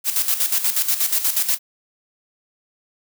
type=noise with tremolo; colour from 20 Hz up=blue; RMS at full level=-18 dBFS; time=0.04-1.59 s; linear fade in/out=50 ms; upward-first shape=square; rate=8.3 Hz; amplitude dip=65%; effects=none